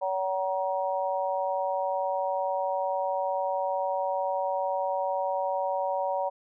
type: harmonic tone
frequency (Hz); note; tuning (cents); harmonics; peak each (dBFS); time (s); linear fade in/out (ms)
188.9; F#3; +36; 3 / 4 / 5; -29 / -31 / -31; 0.01-6.3; 20
effects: none